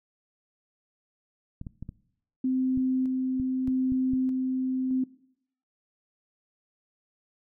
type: clicks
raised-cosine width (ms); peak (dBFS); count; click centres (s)
5; -25; 9; 1.614 / 1.668 / 1.826 / 1.891 / 2.775 / 3.399 / 3.681 / 3.921 / 4.135
type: tone with tremolo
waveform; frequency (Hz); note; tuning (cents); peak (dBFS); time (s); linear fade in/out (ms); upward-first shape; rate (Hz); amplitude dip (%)
sine; 259; C4; -17; -23; 2.44-5.04; 5; square; 0.81; 25
effects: noise-tail reverb RT60 0.7 s tail -20 dB re dry